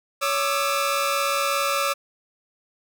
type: tone cluster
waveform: sawtooth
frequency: 561 / 1199 / 1324 Hz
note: C#5 / D6 / E6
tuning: +21 / +36 / +7 cents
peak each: -22 dBFS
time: 0.21-1.94 s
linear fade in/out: 20 ms
effects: none